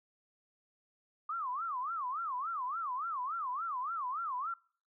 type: tone with vibrato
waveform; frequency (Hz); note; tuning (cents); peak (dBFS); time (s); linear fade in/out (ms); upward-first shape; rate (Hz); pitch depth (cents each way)
sine; 1165; D6; -14; -34; 1.29-4.54; 5; sine; 3.5; 290
effects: noise-tail reverb RT60 0.5 s tail -26 dB re dry

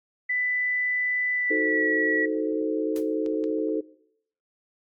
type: tone with pitch glide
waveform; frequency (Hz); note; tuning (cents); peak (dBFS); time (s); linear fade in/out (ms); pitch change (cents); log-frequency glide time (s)
sine; 1991 to 1933.2; B6 to B6; +14 to -38; -23; 0.29-2.26; 10; -52; 1.34-1.85
type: chord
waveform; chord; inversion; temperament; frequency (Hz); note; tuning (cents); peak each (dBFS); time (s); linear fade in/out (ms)
sine; D# diminished seventh; none; equal with one note detuned; 312.4 / 370 / 440 / 523.3; D#4 / F#4 / A4 / C5; +7 / 0 / 0 / 0; -27 / -33 / -27 / -33; 1.5-3.81; 10
type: noise with exponential decay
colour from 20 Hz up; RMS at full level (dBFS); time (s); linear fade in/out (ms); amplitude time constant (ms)
white; -38; 2.96-3.07; 1; 22
type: clicks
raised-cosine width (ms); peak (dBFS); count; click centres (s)
0.2; -29; 2; 3.262 / 3.44
effects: noise-tail reverb RT60 0.7 s tail -20 dB re dry + AAC 64 kbps

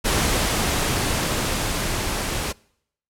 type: noise with level ramp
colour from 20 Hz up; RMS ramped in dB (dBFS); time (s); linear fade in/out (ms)
pink; -20 to -26; 0.04-2.53; 20
effects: noise-tail reverb RT60 0.7 s tail -25 dB re dry + low-pass 12000 Hz 12 dB/octave

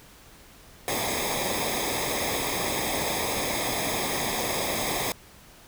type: noise with comb filter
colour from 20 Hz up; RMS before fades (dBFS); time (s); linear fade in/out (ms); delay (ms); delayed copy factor
pink; -28; 0.88-5.12; 0; 0.69; -0.8
effects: pink hiss -51 dBFS RMS until 5.67 s

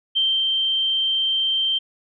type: tone with ADSR envelope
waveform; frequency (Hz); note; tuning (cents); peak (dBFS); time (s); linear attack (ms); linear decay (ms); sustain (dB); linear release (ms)
sine; 3136; G7; 0; -16; 0.15-1.79; 20; 260; -2; 15
effects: none

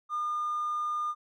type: tone with hard clipping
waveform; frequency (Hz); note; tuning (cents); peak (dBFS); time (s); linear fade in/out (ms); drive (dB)
sine; 1212; D#6; -46; -29; 0.09-1.15; 50; 1
effects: none

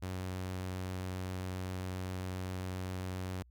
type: tone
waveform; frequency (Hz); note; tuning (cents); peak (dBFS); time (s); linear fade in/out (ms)
sawtooth; 92.5; F#2; 0; -33; 0.02-3.43; 10
effects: added 60 Hz sine -58 dBFS peak until 3.5 s

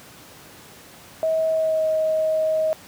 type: tone with pitch glide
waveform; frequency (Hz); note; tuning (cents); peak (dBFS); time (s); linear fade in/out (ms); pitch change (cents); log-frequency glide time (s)
sine; 641 to 630.7; E5 to D#5; -49 to +23; -18; 1.23-2.73; 0; -28; 1.5-1.87
effects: pink hiss -45 dBFS RMS until 2.87 s + high-pass 100 Hz 12 dB/octave

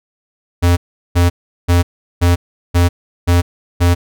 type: tone bursts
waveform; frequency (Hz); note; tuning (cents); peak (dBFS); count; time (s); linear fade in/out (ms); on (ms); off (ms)
square; 87.31; F2; 0; -9; 7; 0.62-3.95; 20; 150; 380
effects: none

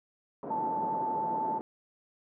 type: band-pass noise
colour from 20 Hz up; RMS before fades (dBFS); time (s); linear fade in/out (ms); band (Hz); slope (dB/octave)
pink; -39; 0.43-1.61; 0; 190 to 870; 24
type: tone with vibrato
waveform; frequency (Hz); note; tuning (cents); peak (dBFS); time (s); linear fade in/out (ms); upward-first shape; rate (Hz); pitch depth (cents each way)
sine; 880; A5; 0; -29; 0.5-1.59; 10; triangle; 9.8; 19
effects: none

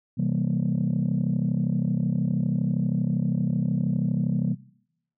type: chord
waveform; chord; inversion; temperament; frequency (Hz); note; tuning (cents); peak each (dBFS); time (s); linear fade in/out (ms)
sine; C dominant seventh; none; just; 130.81 / 163.52 / 196.22 / 235.5; C3 / E3 / G3 / Bb3; 0 / -14 / +2 / +18; -26 / -25 / -27 / -28; 0.17-4.55; 20
effects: noise-tail reverb RT60 0.7 s tail -19 dB re dry + tanh soft clip ceiling -16 dBFS

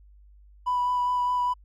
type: tone with vibrato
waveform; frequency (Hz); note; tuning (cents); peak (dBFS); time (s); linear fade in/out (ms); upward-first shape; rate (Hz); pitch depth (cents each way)
triangle; 987.8; B5; 0; -19; 0.66-1.54; 20; sine; 4.9; 12
effects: tanh soft clip ceiling -19 dBFS + added 50 Hz sine -50 dBFS peak until 1.64 s

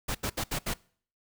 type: noise bursts at uneven times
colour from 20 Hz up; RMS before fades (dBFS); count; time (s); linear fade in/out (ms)
pink; -31; 5; 0.08-0.15 / 0.23-0.3 / 0.37-0.44 / 0.51-0.59 / 0.66-0.74; 10
effects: noise-tail reverb RT60 0.5 s tail -23 dB re dry

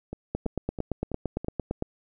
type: two click trains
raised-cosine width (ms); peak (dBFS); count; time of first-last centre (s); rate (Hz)
2; -14 / -21; 14 / 5; 0.35-1.824 / 0.13-1.446; 8.82 / 3.04
effects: none

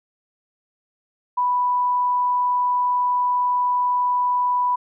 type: tone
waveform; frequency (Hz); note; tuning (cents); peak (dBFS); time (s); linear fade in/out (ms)
sine; 987.8; B5; 0; -17; 1.37-4.76; 10
effects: none

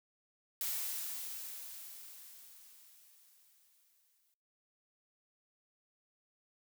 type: noise with exponential decay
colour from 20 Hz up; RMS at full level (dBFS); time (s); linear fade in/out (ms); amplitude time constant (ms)
blue; -36; 0.61-4.34; 1; 810
effects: noise-tail reverb RT60 0.6 s tail -24 dB re dry

